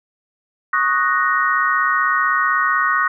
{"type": "chord", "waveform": "sine", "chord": "D# minor seventh", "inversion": "third", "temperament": "equal", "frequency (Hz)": [1108.7, 1244.5, 1480, 1864.7], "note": ["C#6", "D#6", "F#6", "A#6"], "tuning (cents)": [0, 0, 0, 0], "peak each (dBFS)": -20, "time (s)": [0.73, 3.08], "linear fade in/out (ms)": 5, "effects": []}